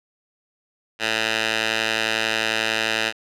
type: tone with band-pass filter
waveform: 10% pulse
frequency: 111.1 Hz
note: A2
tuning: 17 cents sharp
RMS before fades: -23 dBFS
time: 0.99-3.13 s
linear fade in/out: 50 ms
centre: 2700 Hz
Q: 1.3
effects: none